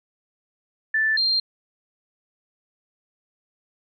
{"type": "tone pair in turn", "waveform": "sine", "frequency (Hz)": [1760, 4186], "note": ["A6", "C8"], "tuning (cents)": [0, 0], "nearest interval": "octave + minor third", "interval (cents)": 1500, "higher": "second", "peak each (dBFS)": -18, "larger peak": "neither", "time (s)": [[0.94, 1.17], [1.17, 1.4]], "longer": "neither", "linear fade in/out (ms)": 5, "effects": []}